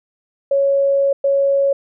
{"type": "tone bursts at uneven times", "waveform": "sine", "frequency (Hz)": 554.4, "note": "C#5", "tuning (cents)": 0, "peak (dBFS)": -12, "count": 2, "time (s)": [[0.51, 1.13], [1.24, 1.73]], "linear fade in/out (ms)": 5, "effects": []}